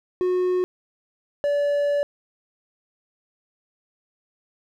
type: tone pair in turn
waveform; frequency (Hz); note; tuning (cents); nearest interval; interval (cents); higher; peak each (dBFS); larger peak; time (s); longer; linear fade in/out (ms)
triangle; 364.3 / 576.3; F#4 / D5; -27 / -33; minor sixth; 794; second; -17; neither; 0.21-0.64 / 1.44-2.03; second; 0
effects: none